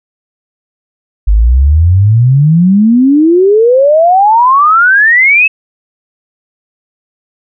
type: exponential sweep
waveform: sine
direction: up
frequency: 49 to 2637 Hz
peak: -3 dBFS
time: 1.27-5.48 s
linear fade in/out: 10 ms
effects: none